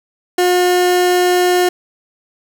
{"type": "tone", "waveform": "30% pulse", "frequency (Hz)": 359.1, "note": "F4", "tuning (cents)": 48, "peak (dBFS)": -8, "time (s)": [0.38, 1.69], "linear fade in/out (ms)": 5, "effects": []}